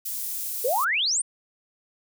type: high-pass noise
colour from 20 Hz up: pink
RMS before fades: -31 dBFS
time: 0.05-0.85 s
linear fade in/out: 10 ms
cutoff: 12000 Hz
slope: 12 dB/octave
type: exponential sweep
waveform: sine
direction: up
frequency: 444.8 to 9620 Hz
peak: -21 dBFS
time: 0.64-1.22 s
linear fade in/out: 10 ms
effects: none